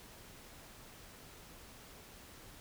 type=silence; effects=pink hiss -55 dBFS RMS until 2.6 s